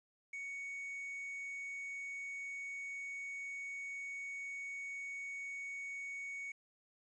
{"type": "tone with quantisation", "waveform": "triangle", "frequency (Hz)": 2229, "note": "C#7", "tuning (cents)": 9, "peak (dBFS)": -40, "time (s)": [0.33, 6.52], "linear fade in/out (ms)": 5, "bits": 11, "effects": ["resampled to 22050 Hz"]}